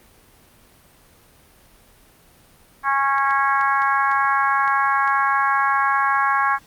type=harmonic tone; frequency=274.9 Hz; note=C#4; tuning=14 cents flat; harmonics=3 / 4 / 5 / 6 / 7 / 8; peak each=-23 / -19 / -26 / -22 / -33 / -32 dBFS; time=2.83-6.59 s; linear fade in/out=50 ms
type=clicks; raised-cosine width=0.2 ms; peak=-22 dBFS; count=7; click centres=3.182 / 3.309 / 3.612 / 3.82 / 4.115 / 4.678 / 5.077 s
effects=pink hiss -52 dBFS RMS until 6.66 s + Opus 32 kbps